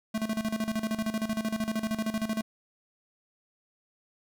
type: tone with tremolo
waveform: square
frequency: 219.3 Hz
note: A3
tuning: 6 cents flat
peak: -27 dBFS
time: 0.14-2.42 s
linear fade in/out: 10 ms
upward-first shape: square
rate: 13 Hz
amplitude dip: 75%
effects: none